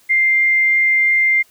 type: tone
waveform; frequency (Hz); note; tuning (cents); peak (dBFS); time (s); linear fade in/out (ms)
sine; 2099; C7; +5; -11; 0.09-1.43; 20
effects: white hiss -53 dBFS RMS until 1.5 s